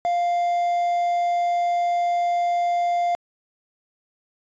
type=tone with quantisation; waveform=triangle; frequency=698.5 Hz; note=F5; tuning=in tune; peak=-17 dBFS; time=0.05-3.15 s; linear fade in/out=0 ms; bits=7; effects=resampled to 16000 Hz